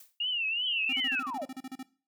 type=noise with exponential decay; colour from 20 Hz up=blue; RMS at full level=-48 dBFS; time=0-0.2 s; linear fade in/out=5 ms; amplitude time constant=42 ms
type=tone with vibrato; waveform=sine; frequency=2796 Hz; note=F7; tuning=1 cent sharp; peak=-28 dBFS; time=0.2-1.2 s; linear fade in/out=5 ms; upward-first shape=triangle; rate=2.8 Hz; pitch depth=170 cents each way
type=linear sweep; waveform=sine; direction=down; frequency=3322 to 517 Hz; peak=-33 dBFS; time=0.66-1.45 s; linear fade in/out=10 ms
type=tone bursts; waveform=square; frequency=261.6 Hz; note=C4; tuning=in tune; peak=-38 dBFS; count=13; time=0.89-1.83 s; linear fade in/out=5 ms; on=40 ms; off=35 ms
effects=noise-tail reverb RT60 0.4 s tail -19 dB re dry